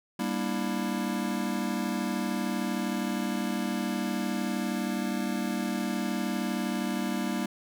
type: chord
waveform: square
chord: E half-diminished seventh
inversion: first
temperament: just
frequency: 197.78 / 237.3 / 296.7 / 329.6 Hz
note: G3 / Bb3 / D4 / E4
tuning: +16 / +31 / +18 / 0 cents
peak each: -33 / -33 / -37 / -37 dBFS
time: 0.19-7.46 s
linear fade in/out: 5 ms
effects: none